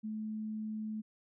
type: tone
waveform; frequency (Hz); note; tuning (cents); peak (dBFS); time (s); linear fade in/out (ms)
sine; 216.2; A3; -30; -36; 0.03-1.02; 20
effects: none